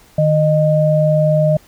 sine tone pair together, 154 / 616 Hz, D#3 / D#5, -17 / -17 cents, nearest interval 2 octaves, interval 2400 cents, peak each -13 dBFS, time 0.18-1.57 s, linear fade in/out 5 ms, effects pink hiss -48 dBFS RMS until 1.67 s

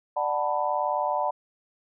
sine chord, B minor seventh, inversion first, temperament just, 592.7 / 740.8 / 889 / 987.8 Hz, D5 / F#5 / A5 / B5, +16 / +2 / +18 / 0 cents, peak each -29 dBFS, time 0.16-1.31 s, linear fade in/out 10 ms, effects none

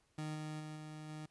30% pulse tone with level steps, 153.9 Hz, D#3, 19 cents flat, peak -37 / -39 / -42 / -44 / -42 dBFS, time 0.18-1.26 s, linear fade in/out 5 ms, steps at 0.34 / 0.59 / 0.75 / 1.08 s, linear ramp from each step 20 ms, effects pink hiss -75 dBFS RMS until 1.3 s + resampled to 24000 Hz

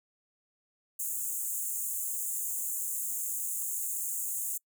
pink high-pass noise, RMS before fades -34 dBFS, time 0.99-4.58 s, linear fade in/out 10 ms, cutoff 6700 Hz, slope 96 dB/octave, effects noise-tail reverb RT60 0.1 s tail -26 dB re dry

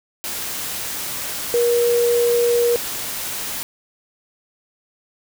sine tone in noise, 475.9 Hz, A#4, 36 cents sharp, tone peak -14 dBFS, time 1.54-2.76 s, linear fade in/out 0 ms, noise white, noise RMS -27 dBFS, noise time 0.24-3.63 s, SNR +10 dB, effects none

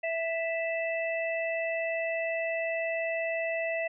harmonic tone, 659.3 Hz, E5, in tune, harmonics 1 / 3 / 4, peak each -30 / -35 / -36 dBFS, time 0.03-3.88 s, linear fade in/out 10 ms, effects none

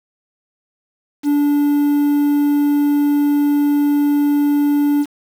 triangle tone with quantisation, 290 Hz, D4, 22 cents flat, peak -10 dBFS, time 1.23-5.06 s, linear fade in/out 50 ms, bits 6, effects none

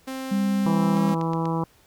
sawtooth tone with pitch glide, 263.5 to 269.7 Hz, C4 to C#4, +12 to -47 cents, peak -26 dBFS, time 0.07-1.15 s, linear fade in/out 10 ms, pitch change +41 cents, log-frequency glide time 0.93-0.99 s
sine tone, 200 Hz, G3, 35 cents sharp, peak -20 dBFS, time 0.31-1.14 s, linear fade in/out 10 ms
harmonic tone, 164.3 Hz, E3, 5 cents flat, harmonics 1 / 2 / 3 / 4 / 5 / 6 / 7 / 8, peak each -25 / -29 / -32 / -40 / -33 / -31 / -37 / -43 dBFS, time 0.66-1.64 s, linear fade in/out 2 ms
click train, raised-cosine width 0.2 ms, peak -22 dBFS, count 5, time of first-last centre 0.97-1.455 s, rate 8.24 Hz
effects pink hiss -58 dBFS RMS until 1.86 s

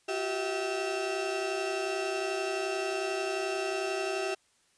35% pulse tone cluster, 356.2 / 387.5 / 647 / 2700 Hz, F4 / G4 / E5 / E7, +34 / -20 / -32 / +41 cents, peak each -37 / -31 / -34 / -38 dBFS, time 0.08-4.35 s, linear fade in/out 10 ms, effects white hiss -68 dBFS RMS until 4.77 s + resampled to 22050 Hz

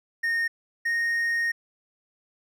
triangle tone pair in turn, 1843 / 1856.9 Hz, A#6 / A#6, -20 / -7 cents, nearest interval unison, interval 13 cents, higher second, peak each -21 dBFS, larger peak neither, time 0.23-0.48 / 0.85-1.52 s, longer second, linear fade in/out 10 ms, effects none

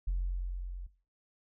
sine tone with level ramp, 44.78 Hz, F1, 44 cents sharp, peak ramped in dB -26 to -39 dBFS, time 0.07-0.87 s, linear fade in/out 10 ms, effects noise-tail reverb RT60 0.4 s tail -18 dB re dry + tanh soft clip ceiling -25 dBFS

